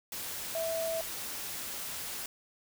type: tone in noise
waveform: sine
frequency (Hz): 655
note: E5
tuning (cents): -11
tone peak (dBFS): -31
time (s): 0.55-1.01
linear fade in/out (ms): 2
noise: white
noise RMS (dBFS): -39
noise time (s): 0.12-2.26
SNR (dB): +5
effects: none